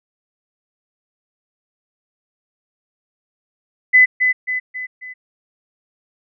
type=tone with echo; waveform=sine; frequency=2010 Hz; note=B6; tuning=30 cents sharp; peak=-6 dBFS; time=3.93-4.06 s; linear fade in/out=20 ms; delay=270 ms; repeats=4; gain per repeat=-6 dB; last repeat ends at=5.14 s; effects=none